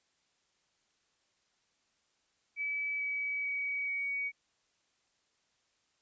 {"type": "tone with pitch steps", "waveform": "sine", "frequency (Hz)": [2294, 2279, 2265, 2251], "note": ["D7", "C#7", "C#7", "C#7"], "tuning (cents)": [-41, 47, 37, 26], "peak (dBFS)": -32, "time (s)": [2.56, 4.32], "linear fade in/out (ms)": 50, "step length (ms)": 440, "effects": ["white hiss -75 dBFS RMS until 6.01 s", "resampled to 16000 Hz"]}